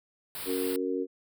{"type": "band-stop noise", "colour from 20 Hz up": "white", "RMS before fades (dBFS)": -38, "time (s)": [0.35, 0.76], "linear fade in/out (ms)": 0, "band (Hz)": [5100, 8100], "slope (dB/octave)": 96}
{"type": "chord", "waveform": "sine", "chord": "F# major", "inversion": "second", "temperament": "just", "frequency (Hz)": [277.5, 370, 462.5], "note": ["C#4", "F#4", "A#4"], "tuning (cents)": [2, 0, -14], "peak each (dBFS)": -32, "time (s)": [0.45, 1.07], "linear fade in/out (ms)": 50}
{"effects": []}